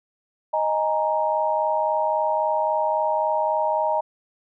sine chord, D# suspended fourth, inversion none, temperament just, 622.3 / 829.7 / 933.4 Hz, D#5 / G#5 / A#5, 0 / -2 / +2 cents, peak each -23 / -26 / -23 dBFS, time 0.53-4.01 s, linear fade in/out 10 ms, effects none

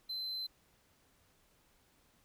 triangle tone, 4073 Hz, C8, 47 cents flat, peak -36 dBFS, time 0.09-0.47 s, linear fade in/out 10 ms, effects pink hiss -70 dBFS RMS until 2.24 s

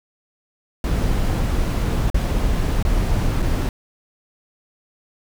brown noise with dropouts, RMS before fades -19 dBFS, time 0.84-3.69 s, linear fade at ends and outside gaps 1 ms, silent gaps 2.101-2.144 / 2.827-2.85 / 3.421-3.425 s, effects none

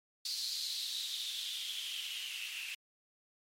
blue noise with band-pass filter sweep, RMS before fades -40 dBFS, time 0.25-2.75 s, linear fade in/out 5 ms, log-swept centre 4500 to 2600 Hz, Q 6.7, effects MP3 64 kbps

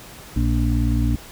harmonic tone, 58.6 Hz, A#1, 10 cents sharp, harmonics 1 / 2 / 4 / 5, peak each -19 / -22 / -25 / -26 dBFS, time 0.36-1.16 s, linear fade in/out 5 ms, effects pink hiss -41 dBFS RMS until 1.31 s

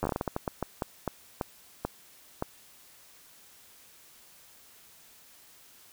slowing click train, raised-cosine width 1 ms, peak -15 dBFS, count 17, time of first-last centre 0.03-2.424 s, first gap 10 ms, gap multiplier 1.31, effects white hiss -56 dBFS RMS until 5.92 s

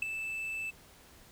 triangle tone with ADSR envelope, 2637 Hz, E7, in tune, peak -23 dBFS, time 0.02-0.71 s, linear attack 5 ms, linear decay 7 ms, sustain -10 dB, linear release 16 ms, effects pink hiss -57 dBFS RMS until 1.31 s

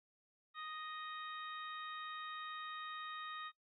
harmonic tone, 622.3 Hz, D#5, in tune, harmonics 2 / 3 / 4 / 5 / 6, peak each -46 / -52 / -59 / -60 / -52 dBFS, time 0.54-3.52 s, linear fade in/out 50 ms, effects noise-tail reverb RT60 0.1 s tail -18 dB re dry

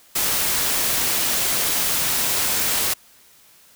white noise, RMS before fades -21 dBFS, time 0.15-2.94 s, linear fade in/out 10 ms, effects white hiss -52 dBFS RMS until 3.75 s

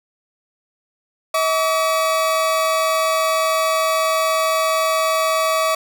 40% pulse tone pair together, 640.9 / 1142 Hz, E5 / D6, -49 / -49 cents, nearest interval minor seventh, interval 1000 cents, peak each -18 dBFS, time 1.34-5.75 s, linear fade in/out 5 ms, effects none

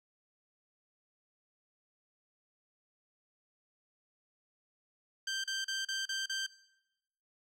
15% pulse tone bursts, 1568 Hz, G6, in tune, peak -27 dBFS, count 6, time 5.27-6.465 s, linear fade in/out 5 ms, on 170 ms, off 35 ms, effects noise-tail reverb RT60 0.9 s tail -19 dB re dry + low-pass 9000 Hz 12 dB/octave

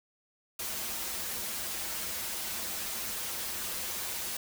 white noise with comb filter, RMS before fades -36 dBFS, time 0.59-4.37 s, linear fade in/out 5 ms, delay 7 ms, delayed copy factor -0.95, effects none

